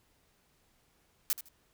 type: noise with echo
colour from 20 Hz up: blue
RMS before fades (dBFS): -29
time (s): 1.3-1.33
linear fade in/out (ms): 0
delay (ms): 78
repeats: 2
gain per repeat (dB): -13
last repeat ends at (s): 1.486
effects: pink hiss -70 dBFS RMS until 1.73 s